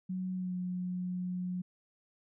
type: tone with pitch glide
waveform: sine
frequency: 185 to 180.98 Hz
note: F#3 to F#3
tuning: 0 to -38 cents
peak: -33 dBFS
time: 0.09-1.62 s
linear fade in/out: 10 ms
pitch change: -38 cents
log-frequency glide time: 0.34-0.55 s
effects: none